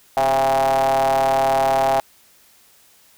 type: ring-modulated tone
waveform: square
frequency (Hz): 69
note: C#2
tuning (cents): -7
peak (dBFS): -13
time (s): 0.17-2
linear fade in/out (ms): 0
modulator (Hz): 740
effects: white hiss -53 dBFS RMS until 3.17 s

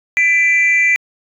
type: tone pair together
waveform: sine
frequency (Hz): 1998.2 / 2349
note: B6 / D7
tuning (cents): +20 / 0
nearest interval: minor third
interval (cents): 280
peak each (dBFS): -11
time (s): 0.17-0.96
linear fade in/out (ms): 0
effects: tanh soft clip ceiling -6 dBFS

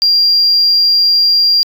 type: tone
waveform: sine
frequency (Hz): 4771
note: D8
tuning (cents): +26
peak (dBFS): -6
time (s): 0.02-1.63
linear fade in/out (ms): 0
effects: tanh soft clip ceiling -3 dBFS

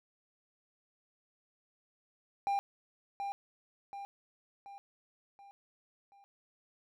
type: tone with echo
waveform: triangle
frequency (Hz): 798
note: G5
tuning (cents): +31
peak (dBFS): -27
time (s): 2.47-2.59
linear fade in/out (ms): 0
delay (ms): 730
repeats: 5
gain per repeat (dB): -6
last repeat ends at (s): 6.24
effects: none

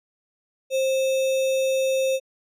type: tone with sample-and-hold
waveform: sine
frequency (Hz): 529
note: C5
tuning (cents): +19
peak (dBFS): -19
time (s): 0.7-2.2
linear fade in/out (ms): 50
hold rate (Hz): 3150
effects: low-pass 12000 Hz 12 dB/octave

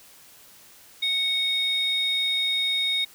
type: tone pair together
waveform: sine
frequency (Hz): 2217 / 3718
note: C#7 / A#7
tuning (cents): 0 / -5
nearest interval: major sixth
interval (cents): 895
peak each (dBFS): -27 / -21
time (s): 1.02-3.05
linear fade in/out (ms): 10
effects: tanh soft clip ceiling -18 dBFS + white hiss -51 dBFS RMS until 3.14 s

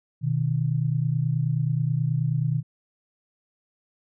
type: tone pair together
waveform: sine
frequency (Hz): 124.82 / 154.2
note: B2 / D#3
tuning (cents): +19 / -15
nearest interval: major third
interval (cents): 366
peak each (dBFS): -24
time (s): 0.21-2.63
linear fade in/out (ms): 50
effects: none

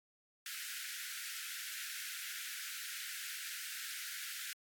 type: high-pass noise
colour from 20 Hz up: pink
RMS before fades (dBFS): -44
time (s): 0.46-4.53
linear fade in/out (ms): 2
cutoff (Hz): 1400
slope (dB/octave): 96
effects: AAC 64 kbps

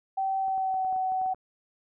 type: tone with pitch glide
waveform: sine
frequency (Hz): 771 to 752.1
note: G5 to F#5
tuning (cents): -29 to +28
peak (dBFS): -25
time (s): 0.17-1.34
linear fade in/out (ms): 10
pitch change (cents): -43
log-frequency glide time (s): 0.39-0.91
type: clicks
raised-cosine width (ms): 1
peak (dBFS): -35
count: 10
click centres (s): 0.482 / 0.579 / 0.742 / 0.848 / 0.927 / 0.962 / 1.121 / 1.215 / 1.261 / 1.346
effects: none

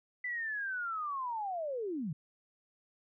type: linear sweep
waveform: sine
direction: down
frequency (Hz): 2004 to 136.7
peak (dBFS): -34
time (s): 0.24-2.13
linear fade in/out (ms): 5
effects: none

